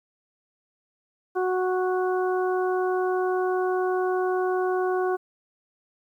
harmonic tone, 369 Hz, F#4, 5 cents flat, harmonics 1 / 2 / 3 / 4, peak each -23 / -29 / -33 / -35 dBFS, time 1.35-5.17 s, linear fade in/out 20 ms, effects 10-bit

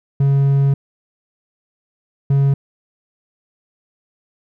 triangle tone pair in turn, 138.59 / 138.59 Hz, C#3 / C#3, 0 / 0 cents, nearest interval unison, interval 0 cents, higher neither, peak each -9 dBFS, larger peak neither, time 0.2-0.74 / 2.3-2.54 s, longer first, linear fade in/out 5 ms, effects none

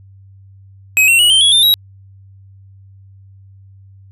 square tone with pitch steps, 2540 / 2722 / 2918 / 3127 / 3352 / 3592 / 3850 Hz, D#7 / F7 / F#7 / G7 / G#7 / A7 / B7, +35 / -45 / -25 / -5 / +15 / +35 / -45 cents, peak -8 dBFS, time 0.97-1.74 s, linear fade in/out 0 ms, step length 110 ms, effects added 97 Hz sine -39 dBFS peak until 4.11 s + resampled to 32000 Hz

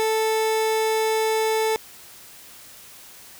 30% pulse tone, 440 Hz, A4, in tune, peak -17 dBFS, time 0-1.76 s, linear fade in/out 0 ms, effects white hiss -45 dBFS RMS until 3.39 s

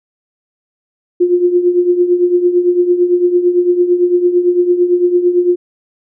sine tone with tremolo, 354.5 Hz, F4, 26 cents sharp, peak -5 dBFS, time 1.2-5.56 s, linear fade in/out 10 ms, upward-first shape triangle, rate 8.9 Hz, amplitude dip 75%, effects none

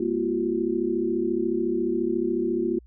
sine tone cluster, 208.7 / 241.5 / 341.8 / 376 Hz, G#3 / B3 / F4 / F#4, +9 / -39 / -37 / +28 cents, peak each -33 / -29 / -25 / -28 dBFS, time 0-2.79 s, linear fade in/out 5 ms, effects added 60 Hz sine -48 dBFS peak until 2.86 s

